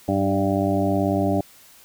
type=harmonic tone with a mistuned harmonic; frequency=98.1 Hz; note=G2; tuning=2 cents sharp; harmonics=1 / 2 / 3 / 4 / 6 / 7 / 8; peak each=-26 / -25 / -23 / -29 / -26 / -27 / -32 dBFS; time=0.08-1.41 s; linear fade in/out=5 ms; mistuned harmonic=2; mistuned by=-18 cents; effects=white hiss -50 dBFS RMS until 1.84 s